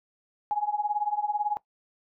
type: tone with tremolo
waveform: sine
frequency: 834 Hz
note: G#5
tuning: 7 cents sharp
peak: -21 dBFS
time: 0.51-1.57 s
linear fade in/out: 0 ms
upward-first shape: triangle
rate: 18 Hz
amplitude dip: 95%
effects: noise-tail reverb RT60 0.1 s tail -19 dB re dry